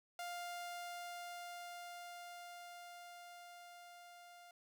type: tone with level ramp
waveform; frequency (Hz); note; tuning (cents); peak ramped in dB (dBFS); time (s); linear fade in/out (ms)
sawtooth; 701; F5; +6; -39 to -53; 0.19-4.51; 2
effects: none